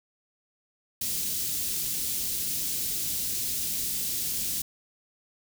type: band-stop noise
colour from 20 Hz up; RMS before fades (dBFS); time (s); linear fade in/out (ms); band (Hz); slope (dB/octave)
white; -30; 1.01-4.62; 5; 270 to 4000; 12
effects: none